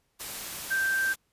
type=tone in noise; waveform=sine; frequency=1568 Hz; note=G6; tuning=in tune; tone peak=-24 dBFS; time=0.7-1.14 s; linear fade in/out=20 ms; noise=white; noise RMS=-37 dBFS; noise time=0.19-1.16 s; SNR=+10 dB; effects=pink hiss -73 dBFS RMS until 1.32 s + resampled to 32000 Hz